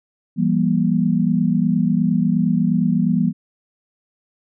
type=tone cluster; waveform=sine; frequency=167.9 / 196.3 / 239.1 Hz; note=E3 / G3 / A#3; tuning=+32 / +3 / +44 cents; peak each=-19 dBFS; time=0.36-3.33 s; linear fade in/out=50 ms; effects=none